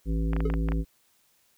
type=harmonic tone; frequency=54.5 Hz; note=A1; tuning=16 cents flat; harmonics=1 / 3 / 5 / 7 / 9; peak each=-25 / -31 / -34 / -41 / -44 dBFS; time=0.05-0.85 s; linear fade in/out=50 ms
type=clicks; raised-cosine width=0.5 ms; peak=-19 dBFS; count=7; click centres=0.333 / 0.365 / 0.405 / 0.501 / 0.539 / 0.687 / 0.72 s
type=tone with exponential decay; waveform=triangle; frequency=426.7 Hz; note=G#4; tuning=47 cents sharp; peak=-21 dBFS; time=0.45-0.54 s; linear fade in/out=5 ms; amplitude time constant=19 ms
effects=white hiss -66 dBFS RMS until 1.57 s